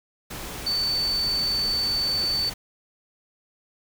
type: tone in noise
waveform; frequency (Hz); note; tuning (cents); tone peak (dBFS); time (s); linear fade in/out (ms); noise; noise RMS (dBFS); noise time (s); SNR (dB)
sine; 4525; C#8; +35; -22; 0.66-2.5; 10; pink; -35; 0.3-2.54; +10
effects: none